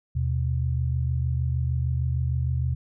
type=tone pair together; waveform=sine; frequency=79.2 / 125.72 Hz; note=D#2 / B2; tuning=+31 / +31 cents; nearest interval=minor sixth; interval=800 cents; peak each=-25 dBFS; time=0.15-2.75 s; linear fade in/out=10 ms; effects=none